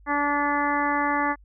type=harmonic tone; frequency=289.2 Hz; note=D4; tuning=27 cents flat; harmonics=1 / 2 / 3 / 4 / 5 / 6 / 7; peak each=-28 / -33 / -26 / -27 / -34 / -29 / -32 dBFS; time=0.06-1.36 s; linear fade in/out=50 ms; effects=added 50 Hz sine -49 dBFS peak until 1.44 s